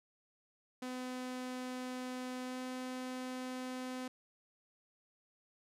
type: tone with pitch glide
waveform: sawtooth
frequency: 253.3 to 255.1 Hz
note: B3 to C4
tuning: +44 to -44 cents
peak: -36 dBFS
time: 0.82-4.08 s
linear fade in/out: 5 ms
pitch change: +12 cents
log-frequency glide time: 2.44-2.58 s
effects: low-pass 11000 Hz 12 dB/octave